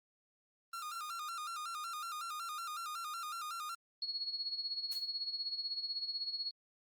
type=tone with vibrato; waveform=45% pulse; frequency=1293 Hz; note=E6; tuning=34 cents flat; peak=-40 dBFS; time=0.73-3.75 s; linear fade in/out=5 ms; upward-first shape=square; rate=5.4 Hz; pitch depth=92 cents each way
type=tone with tremolo; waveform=sine; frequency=4340 Hz; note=C#8; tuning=37 cents flat; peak=-34 dBFS; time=4.02-6.51 s; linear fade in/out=2 ms; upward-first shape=sine; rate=16 Hz; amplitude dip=70%
type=noise with exponential decay; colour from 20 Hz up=blue; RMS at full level=-43 dBFS; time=4.92-5.1 s; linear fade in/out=0 ms; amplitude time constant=39 ms
effects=Opus 32 kbps